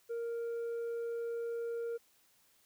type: tone with tanh clipping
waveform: sine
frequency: 466.2 Hz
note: A#4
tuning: in tune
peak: -36 dBFS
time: 0.09-1.98 s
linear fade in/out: 20 ms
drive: 3 dB
effects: white hiss -69 dBFS RMS until 2.65 s

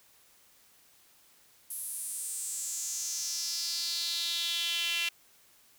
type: tone with high-pass filter sweep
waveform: sawtooth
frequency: 339.6 Hz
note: F4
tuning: 48 cents flat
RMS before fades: -34 dBFS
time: 1.7-5.09 s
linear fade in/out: 5 ms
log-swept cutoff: 11000 to 2700 Hz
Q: 4.4
effects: white hiss -62 dBFS RMS until 5.78 s

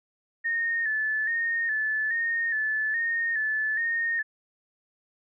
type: tone with vibrato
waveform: sine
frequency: 1791 Hz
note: A6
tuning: 30 cents sharp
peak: -24 dBFS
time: 0.44-4.23 s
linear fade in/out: 20 ms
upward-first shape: square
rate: 1.2 Hz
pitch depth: 51 cents each way
effects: none

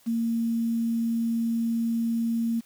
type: tone with quantisation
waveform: sine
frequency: 230.1 Hz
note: A#3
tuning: 22 cents flat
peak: -23 dBFS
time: 0.06-2.61 s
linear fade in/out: 20 ms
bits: 8
effects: white hiss -59 dBFS RMS until 2.65 s

